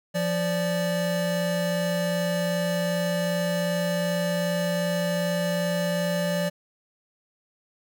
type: tone pair together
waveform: square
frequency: 173.6 / 583.4 Hz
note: F3 / D5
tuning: -10 / -12 cents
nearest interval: octave + major sixth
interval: 2098 cents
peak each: -27 dBFS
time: 0.14-6.5 s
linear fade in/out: 20 ms
effects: none